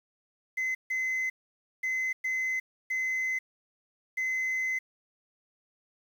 sine tone bursts at uneven times, 2046 Hz, C7, 39 cents flat, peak -25 dBFS, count 6, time 0.57-0.75 / 0.9-1.3 / 1.83-2.13 / 2.24-2.6 / 2.9-3.39 / 4.17-4.79 s, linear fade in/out 10 ms, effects tanh soft clip ceiling -26 dBFS + 9-bit

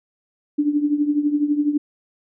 sine tone with tremolo, 293.7 Hz, D4, in tune, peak -13 dBFS, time 0.58-1.78 s, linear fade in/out 10 ms, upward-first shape triangle, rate 12 Hz, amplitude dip 80%, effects none

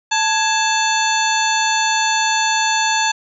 harmonic tone with a mistuned harmonic, 880 Hz, A5, in tune, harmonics 1 / 2 / 3 / 4 / 5 / 7 / 8, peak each -18 / -21 / -23 / -24 / -25 / -26 / -27 dBFS, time 0.11-3.12 s, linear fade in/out 10 ms, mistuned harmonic 2, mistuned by -98 cents, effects none

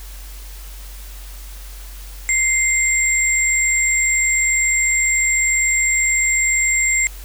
sine tone pair together, 2093 / 7459 Hz, C7 / A#8, 0 / 0 cents, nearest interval octave + minor seventh, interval 2200 cents, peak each -17 dBFS, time 2.29-7.07 s, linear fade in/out 0 ms, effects added 47 Hz sine -32 dBFS peak until 7.24 s + white hiss -41 dBFS RMS until 7.24 s

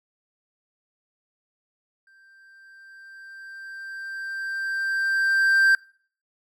triangle tone with exponential growth, 1574 Hz, G6, 7 cents sharp, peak -12 dBFS, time 2.07-5.75 s, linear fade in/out 2 ms, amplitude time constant 800 ms, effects noise-tail reverb RT60 0.5 s tail -24 dB re dry

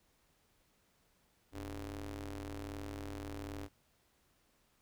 sawtooth ring-modulated tone, 103.83 Hz, G#2, in tune, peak -35 dBFS, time 1.52-3.69 s, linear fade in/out 50 ms, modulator 187 Hz, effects pink hiss -73 dBFS RMS until 4.81 s

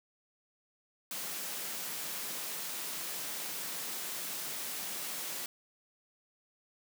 white high-pass noise, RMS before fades -39 dBFS, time 1.11-5.46 s, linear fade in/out 2 ms, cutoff 140 Hz, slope 96 dB/octave, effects none

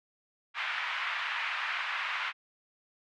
white band-pass noise, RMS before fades -34 dBFS, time 0.54-2.33 s, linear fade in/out 50 ms, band 1000 to 2600 Hz, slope 24 dB/octave, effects none

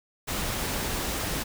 pink noise, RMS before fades -30 dBFS, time 0.27-1.44 s, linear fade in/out 20 ms, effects none

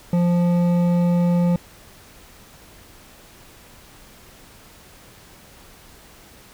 triangle tone with hard clipping, 174.61 Hz, F3, in tune, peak -17 dBFS, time 0.13-1.56 s, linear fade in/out 2 ms, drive 13 dB, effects pink hiss -47 dBFS RMS until 6.53 s

